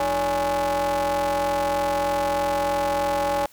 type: ring-modulated tone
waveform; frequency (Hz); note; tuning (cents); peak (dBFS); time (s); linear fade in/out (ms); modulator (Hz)
45% pulse; 131.2; C3; +5; -18; 0-3.46; 2; 700
effects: white hiss -53 dBFS RMS until 3.52 s